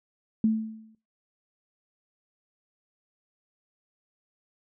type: tone with exponential decay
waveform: sine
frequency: 220 Hz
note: A3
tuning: in tune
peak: -17 dBFS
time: 0.44-0.95 s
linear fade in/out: 2 ms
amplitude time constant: 110 ms
effects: noise-tail reverb RT60 0.2 s tail -17 dB re dry